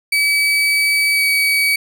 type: tone with pitch glide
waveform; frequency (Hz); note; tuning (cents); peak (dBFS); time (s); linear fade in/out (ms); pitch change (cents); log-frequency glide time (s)
35% pulse; 2287 to 2271; D7 to C#7; -47 to +41; -11; 0.12-1.76; 5; -12; 1.13-1.22
effects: none